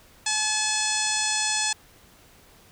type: harmonic tone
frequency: 858 Hz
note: A5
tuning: 44 cents flat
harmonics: 1 / 2 / 3 / 4 / 5 / 6 / 7 / 8 / 9 / 10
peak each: -32 / -32 / -32 / -32 / -32 / -32 / -32 / -32 / -32 / -32 dBFS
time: 0.26-1.73 s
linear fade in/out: 5 ms
effects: pink hiss -54 dBFS RMS until 2.71 s